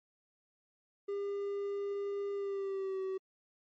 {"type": "tone with pitch glide", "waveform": "triangle", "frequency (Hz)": [401.8, 380.6], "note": ["G4", "F#4"], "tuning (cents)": [43, 49], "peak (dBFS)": -32, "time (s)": [1.08, 3.18], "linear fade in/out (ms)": 10, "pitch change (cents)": -94, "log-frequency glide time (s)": [2.33, 3.01], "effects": ["MP3 32 kbps"]}